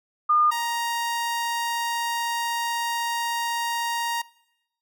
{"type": "tone pair in turn", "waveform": ["sine", "sawtooth"], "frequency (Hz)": [1214, 936.1], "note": ["D#6", "A#5"], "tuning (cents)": [-43, 7], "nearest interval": "perfect fourth", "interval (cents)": 450, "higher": "first", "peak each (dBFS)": [-16, -21], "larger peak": "first", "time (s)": [[0.29, 0.51], [0.51, 4.22]], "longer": "second", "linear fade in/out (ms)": 10, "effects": ["noise-tail reverb RT60 0.9 s tail -22 dB re dry"]}